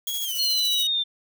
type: noise with tremolo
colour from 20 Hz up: violet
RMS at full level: -30 dBFS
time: 0.07-0.83 s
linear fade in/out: 2 ms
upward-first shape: sine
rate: 14 Hz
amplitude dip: 60%
type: tone with pitch glide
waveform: sawtooth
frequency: 3322 to 2960 Hz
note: G#7 to F#7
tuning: 0 to 0 cents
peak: -25 dBFS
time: 0.07-0.87 s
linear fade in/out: 2 ms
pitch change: -200 cents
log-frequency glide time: 0.23-0.34 s
type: exponential sweep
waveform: sine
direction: down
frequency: 4283 to 3557 Hz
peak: -21 dBFS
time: 0.38-1.04 s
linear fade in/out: 20 ms
effects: none